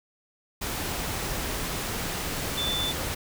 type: tone in noise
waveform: sine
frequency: 3520 Hz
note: A7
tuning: in tune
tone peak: -27 dBFS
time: 2.57-2.92 s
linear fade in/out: 10 ms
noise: pink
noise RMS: -31 dBFS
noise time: 0.61-3.15 s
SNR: +1 dB
effects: none

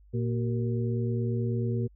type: harmonic tone with a mistuned harmonic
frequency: 116.54 Hz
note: A#2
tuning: in tune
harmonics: 1 / 2 / 3 / 4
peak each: -27 / -33 / -35 / -38 dBFS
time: 0.13-1.88 s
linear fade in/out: 20 ms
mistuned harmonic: 3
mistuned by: +130 cents
effects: added 50 Hz sine -53 dBFS peak until 1.95 s

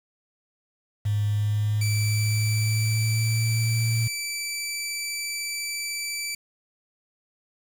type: tone with pitch glide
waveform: sine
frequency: 103.83 to 114.54 Hz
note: G#2 to A#2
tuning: 0 to -30 cents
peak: -21 dBFS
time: 1.05-4.08 s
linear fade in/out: 10 ms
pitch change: +170 cents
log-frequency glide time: 1.27-3.79 s
type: tone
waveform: 15% pulse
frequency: 2322 Hz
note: D7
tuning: 20 cents flat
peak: -22 dBFS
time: 1.81-6.35 s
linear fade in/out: 5 ms
effects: 7-bit

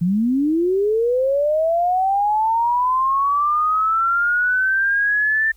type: linear sweep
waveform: sine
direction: up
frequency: 164.81 to 1787 Hz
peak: -15 dBFS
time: 0.01-5.52 s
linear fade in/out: 10 ms
effects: added 50 Hz sine -48 dBFS peak until 5.56 s + white hiss -59 dBFS RMS until 5.56 s

